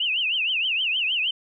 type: tone with vibrato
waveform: sine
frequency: 2794 Hz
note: F7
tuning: in tune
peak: -21 dBFS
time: 0-1.31 s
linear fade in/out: 5 ms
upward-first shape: triangle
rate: 6.4 Hz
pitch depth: 230 cents each way
effects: none